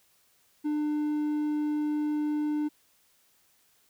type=tone; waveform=triangle; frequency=299.5 Hz; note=D4; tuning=34 cents sharp; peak=-24 dBFS; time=0.64-2.69 s; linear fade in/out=20 ms; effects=white hiss -66 dBFS RMS until 3.89 s